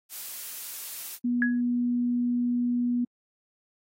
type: noise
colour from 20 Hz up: blue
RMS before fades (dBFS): -37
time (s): 0.09-1.19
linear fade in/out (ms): 50
type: tone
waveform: sine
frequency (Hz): 242.9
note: B3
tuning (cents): -29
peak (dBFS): -23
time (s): 1.24-3.05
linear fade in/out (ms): 10
type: tone with exponential decay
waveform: sine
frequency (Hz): 1673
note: G#6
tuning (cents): +12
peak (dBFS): -20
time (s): 1.42-1.61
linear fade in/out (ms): 1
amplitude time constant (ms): 40
effects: AAC 48 kbps